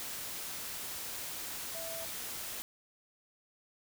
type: tone in noise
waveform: sine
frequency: 659.3 Hz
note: E5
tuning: in tune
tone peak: -43 dBFS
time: 1.75-2.05 s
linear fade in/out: 0 ms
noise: white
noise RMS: -41 dBFS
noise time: 0-2.62 s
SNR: -5 dB
effects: none